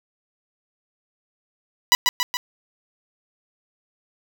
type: tone with echo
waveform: 10% pulse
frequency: 984 Hz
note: B5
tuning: 7 cents flat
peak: -3 dBFS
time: 1.92-1.95 s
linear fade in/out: 0 ms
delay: 140 ms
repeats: 3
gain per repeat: -4 dB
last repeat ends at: 2.37 s
effects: none